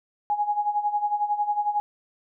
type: tone with tremolo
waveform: sine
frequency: 830.6 Hz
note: G#5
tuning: in tune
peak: -19 dBFS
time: 0.3-1.8 s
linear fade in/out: 0 ms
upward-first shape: sine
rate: 11 Hz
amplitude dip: 75%
effects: none